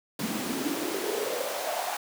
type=noise with high-pass filter sweep; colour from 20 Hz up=pink; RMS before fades=-31 dBFS; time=0.19-1.97 s; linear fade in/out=5 ms; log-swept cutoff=200 to 800 Hz; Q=5.3; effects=none